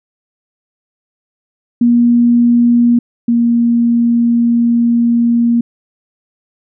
sine tone pair in turn, 238.4 / 235.4 Hz, A#3 / A#3, +39 / +17 cents, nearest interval unison, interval 22 cents, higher first, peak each -6 / -8 dBFS, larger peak first, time 1.81-2.99 / 3.28-5.61 s, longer second, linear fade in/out 5 ms, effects none

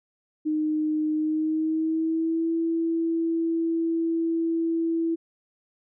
sine tone with pitch glide, 307.9 to 330 Hz, D#4 to E4, -18 to +2 cents, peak -22 dBFS, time 0.45-5.16 s, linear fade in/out 20 ms, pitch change +120 cents, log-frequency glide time 1.13-2.52 s, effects none

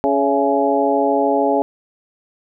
harmonic tone with a mistuned harmonic, 140 Hz, C#3, 18 cents sharp, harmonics 2 / 3 / 4 / 5 / 6, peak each -20 / -20 / -20 / -20 / -20 dBFS, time 0.04-1.62 s, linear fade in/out 0 ms, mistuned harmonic 5, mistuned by -68 cents, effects none

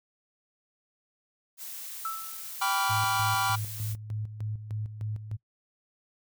blue noise, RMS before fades -40 dBFS, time 1.57-3.96 s, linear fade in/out 50 ms
sine tone with exponential decay, 1318.5 Hz, E6, in tune, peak -28 dBFS, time 2.05-2.56 s, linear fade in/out 2 ms, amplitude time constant 110 ms
45% pulse chord, G dominant seventh, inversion none, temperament equal with one note detuned, 784 / 987.8 / 1151.1 / 1396.9 Hz, G5 / B5 / D6 / F6, 0 / 0 / -35 / 0 cents, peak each -31 dBFS, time 2.61-3.56 s, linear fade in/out 10 ms
sine tone with tremolo, 107.1 Hz, A2, 46 cents flat, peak -30 dBFS, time 2.89-5.37 s, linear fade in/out 20 ms, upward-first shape square, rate 3.3 Hz, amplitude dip 65%
effects noise-tail reverb RT60 0.1 s tail -21 dB re dry

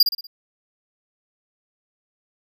square tone with echo, 4825 Hz, D8, 46 cents sharp, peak -10 dBFS, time 0-0.03 s, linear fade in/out 5 ms, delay 60 ms, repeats 4, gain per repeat -7 dB, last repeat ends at 0.27 s, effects none

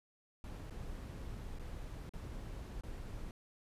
brown noise with dropouts, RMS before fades -45 dBFS, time 0.44-3.31 s, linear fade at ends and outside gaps 1 ms, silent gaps 0.699-0.707 / 1.587-1.595 / 2.093-2.136 / 2.81-2.835 s, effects resampled to 32000 Hz

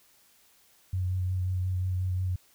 sine tone with vibrato, 92 Hz, F#2, 9 cents flat, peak -26 dBFS, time 0.93-2.36 s, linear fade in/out 5 ms, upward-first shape sine, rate 5.6 Hz, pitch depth 20 cents each way, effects white hiss -62 dBFS RMS until 2.54 s

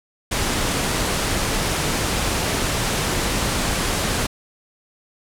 pink low-pass noise, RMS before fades -22 dBFS, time 0.31-4.27 s, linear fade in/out 10 ms, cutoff 11000 Hz, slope 24 dB/octave, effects none

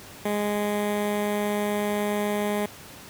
15% pulse tone with notch filter, 207 Hz, G#3, 5 cents flat, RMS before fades -26 dBFS, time 0.25-2.66 s, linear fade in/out 5 ms, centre 5000 Hz, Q 1, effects pink hiss -44 dBFS RMS until 3.09 s + high-pass 80 Hz 12 dB/octave

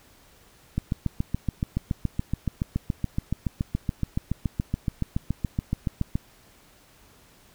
click train, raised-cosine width 5 ms, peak -12 dBFS, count 39, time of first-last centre 0.78-6.155 s, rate 7.07 Hz, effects pink hiss -56 dBFS RMS until 7.54 s

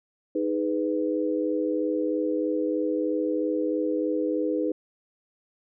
sine chord, G# minor, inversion second, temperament just, 311.5 / 415.3 / 498.4 Hz, D#4 / G#4 / B4, +2 / 0 / +16 cents, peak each -26 / -30 / -28 dBFS, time 0.35-4.72 s, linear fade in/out 5 ms, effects none

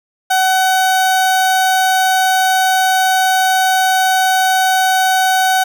30% pulse tone, 753 Hz, F#5, 30 cents sharp, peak -8 dBFS, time 0.3-5.64 s, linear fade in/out 10 ms, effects none

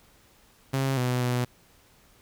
sawtooth tone with pitch steps, 134.7 / 125.1 / 123.6 Hz, C#3 / B2 / B2, -49 / +23 / +2 cents, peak -20 dBFS, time 0.73-1.45 s, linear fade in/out 10 ms, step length 240 ms, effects pink hiss -59 dBFS RMS until 2.21 s

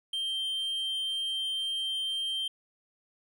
triangle tone, 3149 Hz, G7, 7 cents sharp, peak -28 dBFS, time 0.13-2.48 s, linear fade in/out 5 ms, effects none

